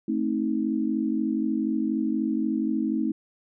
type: chord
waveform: sine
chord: A diminished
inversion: none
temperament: just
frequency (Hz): 220 / 264 / 316.8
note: A3 / C4 / Eb4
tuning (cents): 0 / +16 / +31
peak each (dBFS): -27 / -28 / -27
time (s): 0.08-3.12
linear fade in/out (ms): 5
effects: none